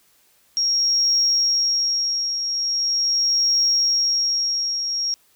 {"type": "tone with tremolo", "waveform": "sine", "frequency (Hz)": 5588, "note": "F8", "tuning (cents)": 0, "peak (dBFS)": -14, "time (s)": [0.57, 5.14], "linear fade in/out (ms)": 0, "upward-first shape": "triangle", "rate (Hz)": 0.41, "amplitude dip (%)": 60, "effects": ["tanh soft clip ceiling -10 dBFS", "white hiss -59 dBFS RMS until 5.35 s"]}